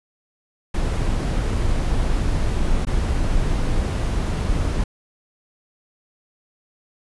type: noise with dropouts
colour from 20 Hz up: brown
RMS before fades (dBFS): -20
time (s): 0.74-4.84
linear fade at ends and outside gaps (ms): 5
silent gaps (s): 2.851-2.869
effects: resampled to 24000 Hz